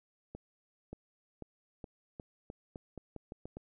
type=accelerating click train; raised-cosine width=2 ms; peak=-30 dBFS; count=12; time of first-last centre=0.35-3.57 s; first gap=580 ms; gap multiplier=0.85; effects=none